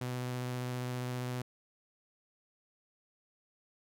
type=tone with vibrato; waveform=sawtooth; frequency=124.9 Hz; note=B2; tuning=20 cents sharp; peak=-31 dBFS; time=0.01-1.42 s; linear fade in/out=5 ms; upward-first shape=triangle; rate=15 Hz; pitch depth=16 cents each way; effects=none